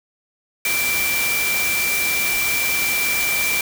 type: tone in noise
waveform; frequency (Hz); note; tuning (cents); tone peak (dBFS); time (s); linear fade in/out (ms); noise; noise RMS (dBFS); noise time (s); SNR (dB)
sine; 2349; D7; 0; -20; 0.65-3.61; 2; white; -23; 0.65-3.61; 0
effects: none